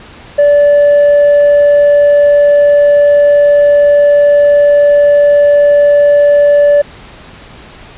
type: tone with tanh clipping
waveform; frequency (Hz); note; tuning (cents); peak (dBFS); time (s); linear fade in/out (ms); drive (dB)
sine; 580; D5; -22; -4; 0.38-6.82; 10; 2
effects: pink hiss -34 dBFS RMS until 7.97 s + resampled to 8000 Hz